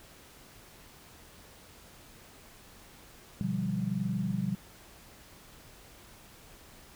sine chord, G dominant seventh, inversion first, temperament equal, 123.47 / 146.83 / 174.61 / 196 Hz, B2 / D3 / F3 / G3, 0 / 0 / 0 / 0 cents, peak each -36 / -38 / -34 / -32 dBFS, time 3.41-4.55 s, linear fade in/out 0 ms, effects pink hiss -54 dBFS RMS until 6.95 s

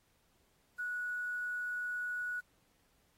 sine tone with quantisation, 1466 Hz, F#6, 16 cents flat, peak -35 dBFS, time 0.78-2.41 s, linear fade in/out 20 ms, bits 10, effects pink hiss -73 dBFS RMS until 3.17 s + AAC 48 kbps

